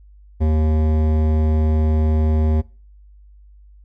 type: tone with hard clipping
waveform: sine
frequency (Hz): 77.78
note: D#2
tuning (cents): 0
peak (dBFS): -16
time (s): 0.4-2.62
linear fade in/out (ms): 20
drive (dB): 15
effects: noise-tail reverb RT60 0.4 s tail -24 dB re dry + added 50 Hz sine -43 dBFS peak until 3.84 s